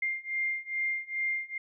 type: beating tone pair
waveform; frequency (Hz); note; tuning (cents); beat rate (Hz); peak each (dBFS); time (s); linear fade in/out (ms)
sine; 2107 / 2109.4; C7 / C7; +12 / +14; 2.4; -33 / -32; 0.02-1.58; 5
effects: none